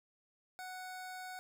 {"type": "tone", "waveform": "25% pulse", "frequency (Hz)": 740, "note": "F#5", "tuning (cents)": 0, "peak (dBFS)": -40, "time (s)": [0.59, 1.39], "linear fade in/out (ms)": 0, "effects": []}